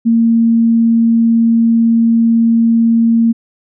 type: tone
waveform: sine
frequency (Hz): 229.5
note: A#3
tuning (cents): -27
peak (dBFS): -7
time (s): 0.05-3.33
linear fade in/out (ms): 20
effects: none